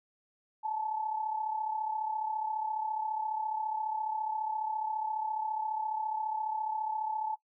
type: tone pair together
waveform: sine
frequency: 865.4 / 900 Hz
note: A5 / A5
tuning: -29 / +39 cents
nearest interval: minor second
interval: 68 cents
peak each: -32 / -38 dBFS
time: 0.63-7.36 s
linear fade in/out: 20 ms
effects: noise-tail reverb RT60 0.1 s tail -20 dB re dry